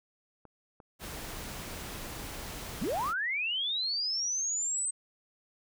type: clicks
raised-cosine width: 1 ms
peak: -37 dBFS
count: 4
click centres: 0.453 / 0.802 / 1.841 / 2.074 s
type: noise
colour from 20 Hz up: pink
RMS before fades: -41 dBFS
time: 0.99-3.14 s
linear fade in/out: 50 ms
type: linear sweep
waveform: sine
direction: up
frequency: 146.83 to 8280 Hz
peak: -29 dBFS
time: 2.81-4.91 s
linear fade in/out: 10 ms
effects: none